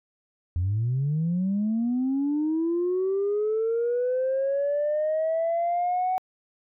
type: linear sweep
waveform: sine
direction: up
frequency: 83.5 to 750 Hz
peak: -21 dBFS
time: 0.56-6.18 s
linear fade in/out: 0 ms
effects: tanh soft clip ceiling -19 dBFS